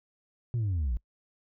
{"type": "linear sweep", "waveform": "sine", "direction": "down", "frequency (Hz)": [123.47, 50.9], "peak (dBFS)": -24, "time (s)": [0.54, 0.97], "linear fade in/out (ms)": 0, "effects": ["noise-tail reverb RT60 0.1 s tail -26 dB re dry", "tanh soft clip ceiling -25 dBFS"]}